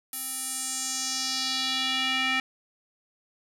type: tone with band-pass filter sweep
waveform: square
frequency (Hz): 261.6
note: C4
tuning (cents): 0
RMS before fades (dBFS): -29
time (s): 0.13-2.4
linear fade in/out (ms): 2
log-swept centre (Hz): 12000 to 2300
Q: 2.5
effects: none